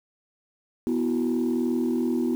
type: chord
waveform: sine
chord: B suspended fourth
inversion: none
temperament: equal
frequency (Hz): 246.9 / 329.6 / 370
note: B3 / E4 / F#4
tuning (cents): 0 / 0 / 0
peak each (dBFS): -23 / -26 / -28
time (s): 0.87-2.35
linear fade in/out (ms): 0
effects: tanh soft clip ceiling -17 dBFS + 8-bit